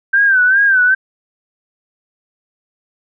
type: tone with vibrato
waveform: sine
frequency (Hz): 1555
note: G6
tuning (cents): -14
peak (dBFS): -8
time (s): 0.13-0.95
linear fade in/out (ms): 10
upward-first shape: sine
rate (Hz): 2.5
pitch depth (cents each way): 95
effects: none